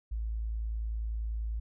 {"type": "tone", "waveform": "sine", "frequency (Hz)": 55.1, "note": "A1", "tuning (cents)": 3, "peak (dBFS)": -31, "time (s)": [0.11, 1.6], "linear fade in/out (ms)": 10, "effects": []}